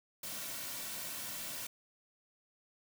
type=noise with comb filter; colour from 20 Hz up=white; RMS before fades=-42 dBFS; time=0.23-1.67 s; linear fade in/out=5 ms; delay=2.4 ms; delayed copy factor=-0.5; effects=none